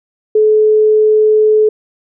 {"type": "tone", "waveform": "sine", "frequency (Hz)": 429.8, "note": "A4", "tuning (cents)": -41, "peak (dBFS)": -6, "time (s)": [0.35, 1.69], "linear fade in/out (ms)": 5, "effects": []}